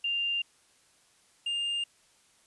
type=tone pair in turn; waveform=sine / triangle; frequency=2794 / 2808 Hz; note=F7 / F7; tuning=0 / +9 cents; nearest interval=unison; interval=9 cents; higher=second; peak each=-27 dBFS; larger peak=neither; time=0.04-0.42 / 1.46-1.84 s; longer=neither; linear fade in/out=5 ms; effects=white hiss -64 dBFS RMS until 2.46 s + resampled to 24000 Hz